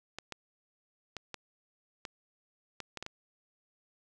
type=clicks; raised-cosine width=0.2 ms; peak=-22 dBFS; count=9; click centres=0.186 / 0.323 / 1.167 / 1.343 / 2.052 / 2.803 / 2.973 / 3.026 / 3.064 s; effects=none